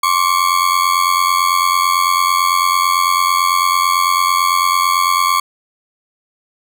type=ring-modulated tone; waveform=40% pulse; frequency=1108.7 Hz; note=C#6; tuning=in tune; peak=-8 dBFS; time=0.03-5.4 s; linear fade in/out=5 ms; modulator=44.5 Hz; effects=none